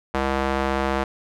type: tone with band-pass filter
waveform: square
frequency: 67.4 Hz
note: C#2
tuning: 48 cents flat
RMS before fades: -23 dBFS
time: 0.14-1.04 s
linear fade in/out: 5 ms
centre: 940 Hz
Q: 0.72
effects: none